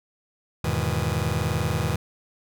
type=chord; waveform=sawtooth; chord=E major seventh; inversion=none; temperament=just; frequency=82.41 / 103.01 / 123.61 / 154.51 Hz; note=E2 / G#2 / B2 / D#3; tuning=0 / -14 / +2 / -12 cents; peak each=-24 dBFS; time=0.64-1.96 s; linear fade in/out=5 ms; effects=none